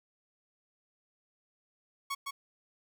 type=tone with echo; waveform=sawtooth; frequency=1108.7 Hz; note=C#6; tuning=in tune; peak=-29 dBFS; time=2.1-2.15 s; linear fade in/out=10 ms; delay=160 ms; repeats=1; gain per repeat=-3 dB; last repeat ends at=2.31 s; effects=none